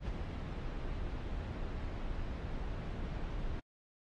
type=noise with ADSR envelope; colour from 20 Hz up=brown; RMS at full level=-35 dBFS; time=0-3.6 s; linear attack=76 ms; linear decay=20 ms; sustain=-4 dB; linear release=6 ms; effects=low-pass 4000 Hz 12 dB/octave + AAC 32 kbps